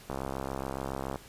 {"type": "click train", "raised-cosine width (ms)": 1, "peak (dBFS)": -20, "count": 72, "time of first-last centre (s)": [0.1, 1.158], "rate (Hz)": 67.1, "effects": ["pink hiss -52 dBFS RMS until 1.28 s", "resampled to 32000 Hz"]}